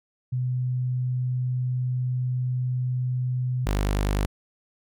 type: tone pair in turn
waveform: sine / sawtooth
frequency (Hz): 126.1 / 50.04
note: B2 / G1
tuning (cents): +36 / +36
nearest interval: octave + major third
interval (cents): 1600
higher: first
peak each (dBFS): -23 / -18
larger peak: second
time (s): 0.32-3.66 / 3.66-4.26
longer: first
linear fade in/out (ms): 10
effects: none